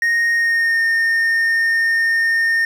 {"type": "tone with pitch glide", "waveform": "triangle", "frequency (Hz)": [1860, 1828], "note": ["A#6", "A#6"], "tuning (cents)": [-4, -34], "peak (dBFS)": -12, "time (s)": [0.02, 2.65], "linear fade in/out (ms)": 2, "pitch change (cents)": -30, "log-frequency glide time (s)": [0.35, 0.82], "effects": []}